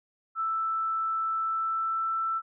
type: tone with pitch glide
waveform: sine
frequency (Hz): 1322 to 1330.4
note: E6 to E6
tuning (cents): +5 to +16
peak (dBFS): -26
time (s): 0.35-2.42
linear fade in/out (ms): 50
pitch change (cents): +11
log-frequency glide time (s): 1.39-2.12
effects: none